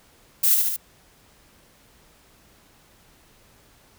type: noise with echo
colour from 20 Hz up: violet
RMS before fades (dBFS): -18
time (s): 0.43-0.55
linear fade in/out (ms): 10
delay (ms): 72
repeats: 3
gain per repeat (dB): -3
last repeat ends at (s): 0.766
effects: pink hiss -56 dBFS RMS until 3.98 s